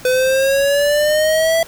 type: exponential sweep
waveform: square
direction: up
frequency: 503 to 665 Hz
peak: -13 dBFS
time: 0.05-1.63 s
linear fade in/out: 2 ms
effects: pink hiss -38 dBFS RMS until 1.67 s